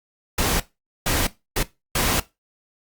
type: noise bursts at uneven times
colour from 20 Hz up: pink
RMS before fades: -21 dBFS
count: 4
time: 0.38-0.6 / 1.06-1.27 / 1.56-1.63 / 1.95-2.2 s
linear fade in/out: 5 ms
effects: noise-tail reverb RT60 0.2 s tail -17 dB re dry + Opus 48 kbps